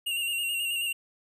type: tone with vibrato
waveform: square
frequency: 2794 Hz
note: F7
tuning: in tune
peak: -28 dBFS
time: 0.06-0.93 s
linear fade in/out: 10 ms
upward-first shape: square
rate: 9.3 Hz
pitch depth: 32 cents each way
effects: none